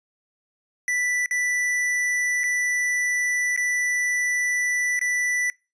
square tone with dropouts, 1975.5 Hz, B6, in tune, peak -22 dBFS, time 0.88-5.5 s, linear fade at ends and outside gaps 1 ms, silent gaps 1.26-1.31 / 2.435-2.439 / 3.563-3.575 / 4.992-5.013 s, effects noise-tail reverb RT60 0.3 s tail -25 dB re dry + resampled to 22050 Hz

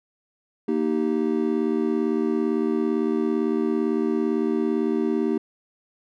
triangle chord, Eb major, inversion second, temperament just, 233.3 / 311.1 / 388.9 Hz, Bb3 / Eb4 / G4, +2 / 0 / -14 cents, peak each -23 dBFS, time 0.68-5.38 s, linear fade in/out 5 ms, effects none

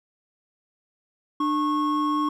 triangle tone pair together, 299.2 / 1093.7 Hz, D4 / C#6, +32 / -24 cents, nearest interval octave + minor seventh, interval 2244 cents, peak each -22 dBFS, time 1.4-2.29 s, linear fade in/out 5 ms, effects none

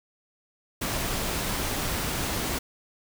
pink noise, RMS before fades -29 dBFS, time 0.81-2.59 s, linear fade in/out 10 ms, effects none

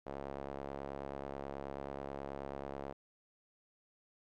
sawtooth tone with band-pass filter, 69.3 Hz, C#2, in tune, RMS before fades -44 dBFS, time 0.06-2.93 s, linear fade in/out 10 ms, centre 610 Hz, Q 1.4, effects none

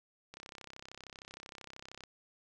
click train, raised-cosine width 0.2 ms, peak -30 dBFS, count 57, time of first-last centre 0.34-2.037 s, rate 33 Hz, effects none

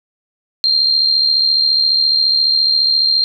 sine tone with amplitude modulation, 4186 Hz, C8, in tune, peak -8 dBFS, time 0.64-3.24 s, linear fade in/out 0 ms, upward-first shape sine, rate 74.5 Hz, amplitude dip 55%, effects none

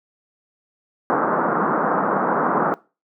white band-pass noise, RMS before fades -20 dBFS, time 1.1-2.74 s, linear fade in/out 0 ms, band 160 to 1400 Hz, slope 48 dB/octave, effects noise-tail reverb RT60 0.3 s tail -21 dB re dry

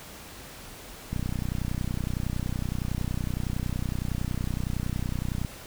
click train, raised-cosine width 5 ms, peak -17 dBFS, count 134, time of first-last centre 1.13-5.448 s, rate 30.8 Hz, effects pink hiss -44 dBFS RMS until 5.66 s

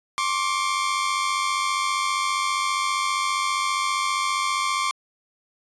sawtooth tone pair together, 1068 / 1163 Hz, C6 / D6, +35 / -17 cents, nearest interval minor second, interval 148 cents, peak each -21 dBFS, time 0.18-4.91 s, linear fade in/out 0 ms, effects resampled to 22050 Hz

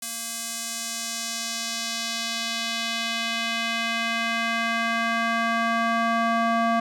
square tone with band-pass filter sweep, 229.7 Hz, A#3, 25 cents flat, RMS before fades -26 dBFS, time 0.02-6.8 s, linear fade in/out 5 ms, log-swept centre 9600 to 950 Hz, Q 1.2, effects none

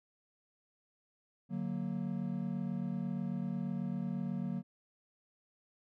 triangle chord, D augmented, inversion none, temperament equal, 146.83 / 185 / 233.1 Hz, D3 / F#3 / A#3, 0 / 0 / 0 cents, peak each -39 / -35 / -37 dBFS, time 1.49-4.63 s, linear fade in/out 50 ms, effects none

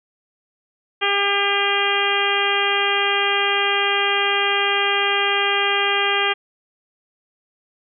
harmonic tone, 401.3 Hz, G4, 41 cents sharp, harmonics 1 / 2 / 3 / 4 / 5 / 6 / 7 / 8, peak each -25 / -25 / -25 / -25 / -25 / -25 / -25 / -25 dBFS, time 1.01-6.34 s, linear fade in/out 20 ms, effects none

